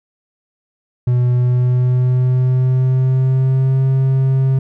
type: tone with pitch glide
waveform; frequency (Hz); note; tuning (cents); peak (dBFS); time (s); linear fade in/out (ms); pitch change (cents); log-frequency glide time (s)
triangle; 123.47 to 133.1; B2 to C3; 0 to +30; -9; 1.07-4.59; 5; +130; 1.32-3.83
effects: none